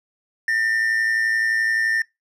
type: tone pair together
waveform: triangle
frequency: 1800 / 1911.6 Hz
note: A6 / A#6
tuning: +39 / +43 cents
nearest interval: minor second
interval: 104 cents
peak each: -17 / -25 dBFS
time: 0.48-2.02 s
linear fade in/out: 2 ms
effects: noise-tail reverb RT60 0.2 s tail -25 dB re dry + resampled to 32000 Hz